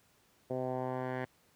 10% pulse tone with low-pass filter sweep, 128.2 Hz, C3, 35 cents flat, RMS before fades -36 dBFS, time 0.5-1.25 s, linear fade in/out 5 ms, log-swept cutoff 560 to 1800 Hz, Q 2, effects pink hiss -68 dBFS RMS until 1.55 s + high-pass 80 Hz 12 dB/octave

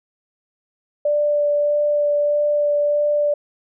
sine tone with vibrato, 587.3 Hz, D5, in tune, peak -15 dBFS, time 1.05-3.34 s, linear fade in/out 5 ms, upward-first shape sine, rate 1.6 Hz, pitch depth 9 cents each way, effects none

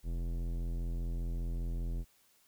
sine tone with tanh clipping, 42.52 Hz, F1, 46 cents flat, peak -35 dBFS, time 0.03-2.05 s, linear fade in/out 50 ms, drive 17 dB, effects white hiss -68 dBFS RMS until 2.47 s

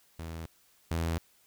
sawtooth tone pair in turn, 81.8 / 82.75 Hz, E2 / E2, -13 / +7 cents, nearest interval unison, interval 20 cents, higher second, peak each -34 / -25 dBFS, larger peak second, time 0.19-0.46 / 0.91-1.18 s, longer neither, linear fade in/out 0 ms, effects white hiss -65 dBFS RMS until 1.46 s

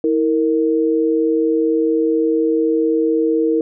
sine tone pair together, 322.3 / 462.1 Hz, E4 / A#4, -39 / -15 cents, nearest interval tritone, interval 624 cents, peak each -16 dBFS, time 0.04-3.61 s, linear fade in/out 2 ms, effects none

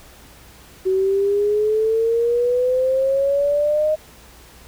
sine exponential sweep, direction up, 373.9 to 622 Hz, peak -15 dBFS, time 0.85-3.96 s, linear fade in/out 20 ms, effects added 60 Hz sine -49 dBFS peak until 4.67 s + pink hiss -46 dBFS RMS until 4.67 s

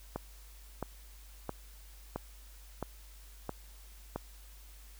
click train, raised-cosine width 1 ms, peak -21 dBFS, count 7, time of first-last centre 0.16-4.16 s, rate 1.5 Hz, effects added 50 Hz sine -51 dBFS peak until 4.99 s + white hiss -59 dBFS RMS until 4.99 s

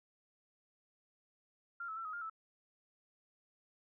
sine tone with pitch steps, 1389 / 1301 / 1343 / 1263 / 1405 / 1312 Hz, F6 / E6 / E6 / D#6 / F6 / E6, -10 / -23 / +32 / +26 / +10 / -9 cents, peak -40 dBFS, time 1.8-2.298 s, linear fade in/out 5 ms, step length 83 ms, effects none

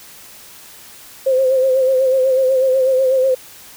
sine tone with vibrato, 523 Hz, C5, 1 cent flat, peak -11 dBFS, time 1.26-3.35 s, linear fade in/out 10 ms, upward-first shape sine, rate 8.1 Hz, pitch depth 46 cents each way, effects white hiss -40 dBFS RMS until 3.76 s

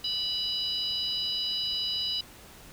harmonic tone, 985 Hz, B5, 5 cents flat, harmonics 3 / 4 / 5, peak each -32 / -32 / -33 dBFS, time 0.04-2.21 s, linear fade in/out 5 ms, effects pink hiss -50 dBFS RMS until 2.72 s

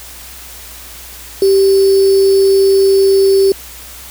sine tone with sample-and-hold, 389.6 Hz, G4, 11 cents flat, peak -6 dBFS, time 1.42-3.52 s, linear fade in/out 2 ms, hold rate 4900 Hz, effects added 60 Hz sine -38 dBFS peak until 4.1 s + white hiss -33 dBFS RMS until 4.1 s

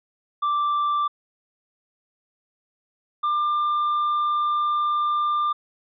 triangle tone pair in turn, 1174.7 / 1193.9 Hz, D6 / D6, 0 / +28 cents, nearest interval unison, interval 28 cents, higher second, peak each -18 dBFS, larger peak neither, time 0.42-1.08 / 3.23-5.53 s, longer second, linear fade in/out 10 ms, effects resampled to 11025 Hz

